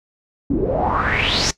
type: noise with low-pass filter sweep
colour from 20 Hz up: pink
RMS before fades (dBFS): -19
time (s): 0.5-1.51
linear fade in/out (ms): 5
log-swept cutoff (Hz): 270 to 6400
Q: 6.1
effects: noise-tail reverb RT60 0.1 s tail -17 dB re dry